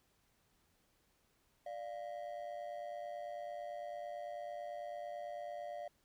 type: ring-modulated tone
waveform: triangle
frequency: 645 Hz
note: E5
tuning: 38 cents flat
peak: -37 dBFS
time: 1.66-5.88 s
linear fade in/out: 5 ms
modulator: 54.5 Hz
effects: pink hiss -75 dBFS RMS until 6.04 s